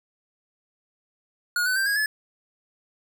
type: tone with pitch steps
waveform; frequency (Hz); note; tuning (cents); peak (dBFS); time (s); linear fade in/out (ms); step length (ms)
square; 1442 / 1506.7 / 1574.3 / 1645 / 1718.8; F#6 / F#6 / G6 / G#6 / A6; -45 / +31 / +7 / -17 / -41; -22; 1.56-2.06; 2; 100
effects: none